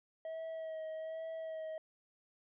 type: tone with vibrato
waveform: triangle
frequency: 641 Hz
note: E5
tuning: 49 cents flat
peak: -38 dBFS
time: 0.25-1.78 s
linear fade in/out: 2 ms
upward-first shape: sine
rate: 1.2 Hz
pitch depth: 21 cents each way
effects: resampled to 8000 Hz